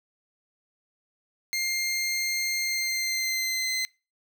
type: tone with pitch glide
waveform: 20% pulse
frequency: 2112 to 2057 Hz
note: C7 to C7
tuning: +16 to -30 cents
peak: -21 dBFS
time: 1.53-3.85 s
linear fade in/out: 0 ms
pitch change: -46 cents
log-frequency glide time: 2.61-3.7 s
effects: noise-tail reverb RT60 0.3 s tail -24 dB re dry